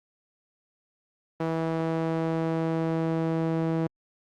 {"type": "tone with band-pass filter sweep", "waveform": "sawtooth", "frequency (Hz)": 162.8, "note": "E3", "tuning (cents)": -21, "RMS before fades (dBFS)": -27, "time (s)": [1.4, 3.87], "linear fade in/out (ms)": 5, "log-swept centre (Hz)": [540, 350], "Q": 0.82, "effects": ["Opus 32 kbps"]}